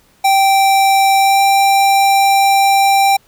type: tone with pitch glide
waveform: square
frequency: 781 to 786.9 Hz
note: G5 to G5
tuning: -7 to +6 cents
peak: -9 dBFS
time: 0.24-3.17 s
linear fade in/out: 10 ms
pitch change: +13 cents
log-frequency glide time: 1.18-1.41 s
effects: pink hiss -52 dBFS RMS until 3.27 s